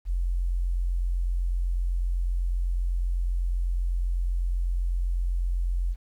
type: tone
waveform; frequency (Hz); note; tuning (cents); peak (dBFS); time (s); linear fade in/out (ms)
sine; 43.98; F1; +13; -23; 0.05-5.96; 50
effects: 10-bit